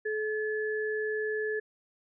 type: tone pair together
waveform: sine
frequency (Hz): 430 / 1720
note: A4 / A6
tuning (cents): -40 / -40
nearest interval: 2 octaves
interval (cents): 2400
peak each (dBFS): -30 / -34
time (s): 0.05-1.6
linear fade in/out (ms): 10
effects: none